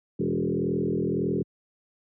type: tone with frequency modulation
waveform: sine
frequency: 283.5 Hz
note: C#4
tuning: 39 cents sharp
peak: -23 dBFS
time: 0.19-1.43 s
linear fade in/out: 10 ms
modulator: 41.8 Hz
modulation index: 3.6
effects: high-pass 80 Hz 12 dB/octave